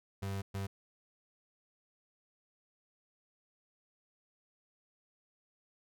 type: tone bursts at uneven times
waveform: 35% pulse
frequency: 98 Hz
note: G2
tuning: in tune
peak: -34 dBFS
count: 2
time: 0.22-0.42 / 0.54-0.67 s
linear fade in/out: 10 ms
effects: none